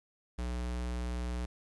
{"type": "tone", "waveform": "square", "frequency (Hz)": 60.7, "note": "B1", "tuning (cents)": -29, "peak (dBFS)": -34, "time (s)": [0.38, 1.46], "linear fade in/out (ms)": 10, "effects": ["resampled to 24000 Hz", "11-bit"]}